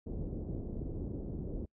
pink low-pass noise, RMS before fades -39 dBFS, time 0.06-1.66 s, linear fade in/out 10 ms, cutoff 440 Hz, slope 24 dB/octave, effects noise-tail reverb RT60 0.1 s tail -26 dB re dry

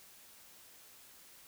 silence, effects white hiss -58 dBFS RMS until 1.47 s

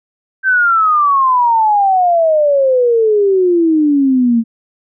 sine exponential sweep, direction down, 1568 to 224.7 Hz, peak -8 dBFS, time 0.43-4.44 s, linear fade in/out 50 ms, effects none

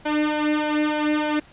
sawtooth tone with flanger, 301.7 Hz, D4, 47 cents sharp, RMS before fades -22 dBFS, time 0.05-1.4 s, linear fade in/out 10 ms, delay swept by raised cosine 2 to 2.89 ms, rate 3.3 Hz, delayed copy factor +0.7, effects pink hiss -50 dBFS RMS until 1.52 s + resampled to 8000 Hz

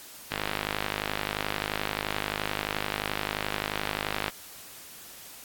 click train, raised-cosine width 0.3 ms, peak -11 dBFS, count 205, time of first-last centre 0.32-4.281 s, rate 51.5 Hz, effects white hiss -46 dBFS RMS until 5.44 s + AAC 64 kbps

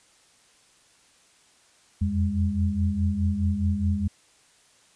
sine tone cluster, 84 / 88.8 / 203.4 Hz, E2 / F2 / G#3, +33 / +29 / -36 cents, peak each -26 dBFS, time 2.01-4.08 s, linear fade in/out 10 ms, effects white hiss -59 dBFS RMS until 4.95 s + resampled to 22050 Hz

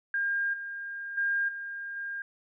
sine tone with level steps, 1609 Hz, G6, 45 cents sharp, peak -26 / -35 / -25 / -35 / -33 dBFS, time 0.14-2.22 s, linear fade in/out 2 ms, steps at 0.53 / 1.17 / 1.48 / 1.96 s, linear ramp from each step 10 ms, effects none

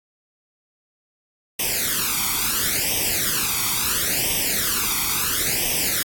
white noise with flanger, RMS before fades -22 dBFS, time 1.59-6.03 s, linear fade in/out 5 ms, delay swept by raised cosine 0.35 to 0.89 ms, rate 0.73 Hz, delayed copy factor +0.85, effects AAC 64 kbps

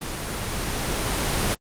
pink noise with level ramp, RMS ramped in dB -31 to -22 dBFS, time 0.01-1.55 s, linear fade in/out 10 ms, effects low-pass 12000 Hz 12 dB/octave + Opus 24 kbps

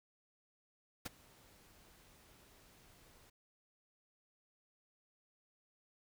pink noise with ADSR envelope, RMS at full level -40 dBFS, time 1.05-3.3 s, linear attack 12 ms, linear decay 19 ms, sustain -24 dB, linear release 6 ms, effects none

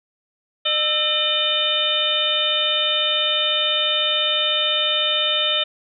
harmonic tone with a mistuned harmonic, 606 Hz, D#5, 46 cents flat, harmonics 1 / 2 / 3 / 4 / 5 / 6, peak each -27 / -29 / -33 / -29 / -21 / -21 dBFS, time 0.65-5.64 s, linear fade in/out 10 ms, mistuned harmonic 2, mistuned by +150 cents, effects none

